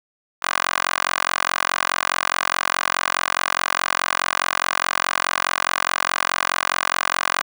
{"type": "tone with high-pass filter", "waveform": "10% pulse", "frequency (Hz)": 44.78, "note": "F1", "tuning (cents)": 44, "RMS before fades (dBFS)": -22, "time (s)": [0.42, 7.42], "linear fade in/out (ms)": 10, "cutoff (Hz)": 1200, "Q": 2, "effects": []}